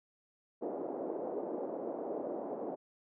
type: band-pass noise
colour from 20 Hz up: pink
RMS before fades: -39 dBFS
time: 0.61-2.76 s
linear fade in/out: 20 ms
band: 310 to 660 Hz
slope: 24 dB/octave
effects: none